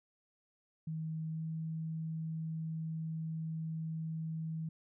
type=tone with pitch glide; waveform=sine; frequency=159.1 to 160.48 Hz; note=D#3 to E3; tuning=+39 to -46 cents; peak=-36 dBFS; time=0.87-4.69 s; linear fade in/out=5 ms; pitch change=+15 cents; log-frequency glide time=1.3-1.42 s; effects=none